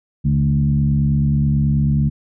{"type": "tone with frequency modulation", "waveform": "sine", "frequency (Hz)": 145.6, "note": "D3", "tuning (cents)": -15, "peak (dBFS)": -13, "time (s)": [0.24, 2.1], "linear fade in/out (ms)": 20, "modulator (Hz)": 69.3, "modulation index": 0.97, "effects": []}